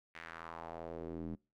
square tone with band-pass filter sweep, 41.39 Hz, E1, 8 cents sharp, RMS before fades -45 dBFS, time 0.14-1.36 s, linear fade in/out 20 ms, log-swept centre 2100 to 230 Hz, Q 2.2, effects noise-tail reverb RT60 0.3 s tail -25 dB re dry

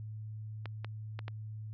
clicks, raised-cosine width 0.3 ms, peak -25 dBFS, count 4, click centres 0.657 / 0.846 / 1.191 / 1.281 s, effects added 108 Hz sine -40 dBFS peak until 1.73 s + low-pass 4000 Hz 12 dB/octave

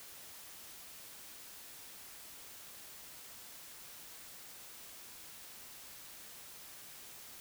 silence, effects white hiss -52 dBFS RMS until 7.4 s

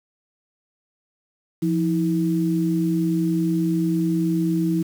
sine tone pair together, 172.04 / 322.8 Hz, F3 / E4, -26 / -36 cents, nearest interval major seventh, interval 1090 cents, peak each -21 dBFS, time 1.62-4.83 s, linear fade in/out 10 ms, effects 7-bit

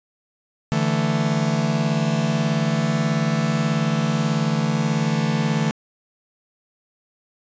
45% pulse chord, D suspended second, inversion none, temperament just, 146.83 / 165.19 / 220.2 Hz, D3 / E3 / A3, 0 / +4 / +2 cents, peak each -23 dBFS, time 0.72-5.71 s, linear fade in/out 0 ms, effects resampled to 16000 Hz

